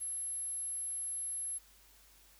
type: tone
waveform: sine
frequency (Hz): 11040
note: F9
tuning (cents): -21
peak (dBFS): -36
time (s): 0-1.59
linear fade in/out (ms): 20
effects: added 50 Hz sine -66 dBFS peak until 2.39 s + white hiss -63 dBFS RMS until 2.39 s